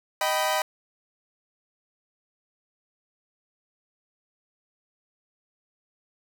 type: chord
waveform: sawtooth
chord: Eb augmented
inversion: none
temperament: equal with one note detuned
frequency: 622.3 / 775.9 / 987.8 Hz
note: Eb5 / G5 / B5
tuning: 0 / -18 / 0 cents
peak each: -23 / -24 / -24 dBFS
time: 0.21-0.62 s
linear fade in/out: 2 ms
effects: none